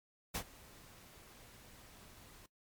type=noise with ADSR envelope; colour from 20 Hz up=pink; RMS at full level=-36 dBFS; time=0.34-2.46 s; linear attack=13 ms; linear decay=78 ms; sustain=-22 dB; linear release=3 ms; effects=noise-tail reverb RT60 0.1 s tail -18 dB re dry + MP3 96 kbps